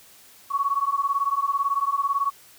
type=beating tone pair; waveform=sine; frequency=1108.7 / 1126.7 Hz; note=C#6 / C#6; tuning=0 / +28 cents; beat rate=18 Hz; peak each=-24 dBFS; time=0.5-2.31 s; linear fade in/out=20 ms; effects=white hiss -51 dBFS RMS until 2.58 s